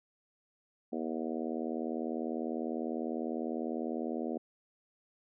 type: harmonic tone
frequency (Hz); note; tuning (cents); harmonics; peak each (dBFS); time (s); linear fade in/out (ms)
80; D#2; +49; 3 / 4 / 5 / 6 / 7 / 8 / 9; -37 / -39 / -41 / -43 / -44 / -45 / -46; 0.92-4.38; 10
effects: none